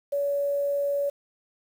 sine tone with quantisation, 567 Hz, C#5, 39 cents sharp, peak -23 dBFS, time 0.12-1.1 s, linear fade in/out 10 ms, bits 8, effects none

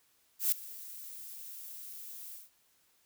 violet noise with ADSR envelope, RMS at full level -26 dBFS, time 0.39-2.5 s, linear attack 130 ms, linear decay 6 ms, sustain -20 dB, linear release 170 ms, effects white hiss -70 dBFS RMS until 3.05 s

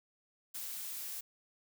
blue noise, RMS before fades -42 dBFS, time 0.54-1.21 s, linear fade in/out 10 ms, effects none

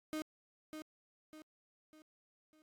35% pulse tone with echo, 309.7 Hz, D#4, 8 cents flat, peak -36 dBFS, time 0.13-0.22 s, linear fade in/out 0 ms, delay 600 ms, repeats 4, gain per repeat -7 dB, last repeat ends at 2.62 s, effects AAC 48 kbps

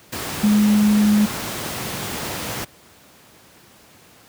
sine tone in noise, 209.4 Hz, G#3, 15 cents sharp, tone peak -12 dBFS, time 0.43-1.26 s, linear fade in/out 10 ms, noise pink, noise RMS -27 dBFS, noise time 0.12-2.65 s, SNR +12 dB, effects pink hiss -49 dBFS RMS until 4.28 s + high-pass 100 Hz 12 dB/octave

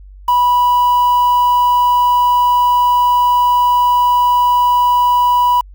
triangle tone with quantisation, 980 Hz, B5, 14 cents flat, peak -7 dBFS, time 0.28-5.61 s, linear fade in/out 5 ms, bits 5, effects added 48 Hz sine -34 dBFS peak until 5.74 s

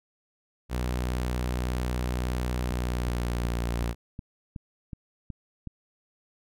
sawtooth tone with pitch glide, 61.74 to 58.75 Hz, B1 to A#1, 0 to +14 cents, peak -23 dBFS, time 0.69-3.95 s, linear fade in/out 50 ms, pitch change -86 cents, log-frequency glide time 2.62-3.64 s
click train, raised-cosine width 5 ms, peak -24 dBFS, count 9, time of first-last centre 2.71-5.673 s, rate 2.7 Hz
effects none

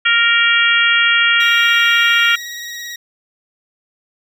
harmonic tone, 466.2 Hz, A#4, in tune, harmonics 3 / 4 / 5 / 6 / 7, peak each -15 / -16 / -17 / -18 / -18 dBFS, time 0.05-2.36 s, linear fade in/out 10 ms
20% pulse tone with vibrato, 1900 Hz, A#6, 33 cents sharp, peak -21 dBFS, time 1.4-2.96 s, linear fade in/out 5 ms, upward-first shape triangle, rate 18 Hz, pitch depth 25 cents each way
effects none

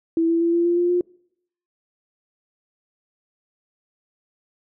sine tone with pitch steps, 329.6 / 333.6 / 337.7 / 341.8 / 346 / 350.2 / 354.5 Hz, E4 / E4 / E4 / F4 / F4 / F4 / F4, 0 / +21 / +42 / -37 / -16 / +5 / +26 cents, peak -16 dBFS, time 0.17-1.01 s, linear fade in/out 2 ms, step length 120 ms, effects noise-tail reverb RT60 0.7 s tail -25 dB re dry

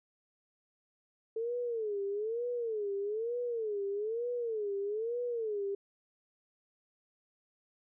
sine tone with vibrato, 440 Hz, A4, in tune, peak -32 dBFS, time 1.36-5.75 s, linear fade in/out 5 ms, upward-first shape sine, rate 1.1 Hz, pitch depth 180 cents each way, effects none

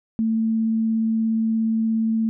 sine tone with vibrato, 223.3 Hz, A3, 26 cents sharp, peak -18 dBFS, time 0.19-2.29 s, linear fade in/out 0 ms, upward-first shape triangle, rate 17 Hz, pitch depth 8 cents each way, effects none

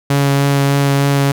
sawtooth tone with vibrato, 140 Hz, C#3, 18 cents sharp, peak -7 dBFS, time 0.1-1.32 s, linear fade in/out 5 ms, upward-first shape triangle, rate 3.3 Hz, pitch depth 13 cents each way, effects none

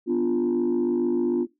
sine chord, B diminished, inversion none, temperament equal, 246.9 / 293.7 / 349.2 Hz, B3 / D4 / F4, 0 / 0 / 0 cents, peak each -24 / -26 / -21 dBFS, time 0.06-1.47 s, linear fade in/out 50 ms, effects noise-tail reverb RT60 0.2 s tail -18 dB re dry + tanh soft clip ceiling -16 dBFS

